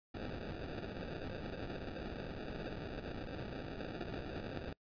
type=noise with sample-and-hold; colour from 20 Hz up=white; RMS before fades=-44 dBFS; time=0.14-4.73 s; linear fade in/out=5 ms; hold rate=1050 Hz; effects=noise-tail reverb RT60 0.1 s tail -25 dB re dry + resampled to 11025 Hz